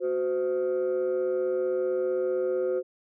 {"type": "tone pair together", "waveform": "sine", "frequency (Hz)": [370, 514.5], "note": ["F#4", "C5"], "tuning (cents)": [0, -29], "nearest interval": "tritone", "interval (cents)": 571, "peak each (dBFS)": -25, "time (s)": [0, 2.83], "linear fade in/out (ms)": 50, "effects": ["tanh soft clip ceiling -21 dBFS"]}